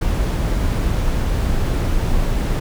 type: noise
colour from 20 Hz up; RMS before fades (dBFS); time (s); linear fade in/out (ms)
brown; -18; 0.01-2.6; 10
effects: none